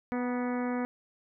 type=harmonic tone with a mistuned harmonic; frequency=246.9 Hz; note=B3; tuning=in tune; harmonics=1 / 2 / 3 / 4 / 5 / 6 / 7 / 8 / 9; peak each=-30 / -36 / -40 / -42 / -44 / -46 / -47 / -48 / -49 dBFS; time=0.12-0.85 s; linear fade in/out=0 ms; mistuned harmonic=4; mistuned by=-29 cents; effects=none